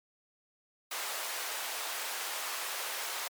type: high-pass noise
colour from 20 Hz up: pink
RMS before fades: -37 dBFS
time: 0.91-3.28 s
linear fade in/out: 5 ms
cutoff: 710 Hz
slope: 12 dB/octave
effects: high-pass 400 Hz 12 dB/octave + MP3 96 kbps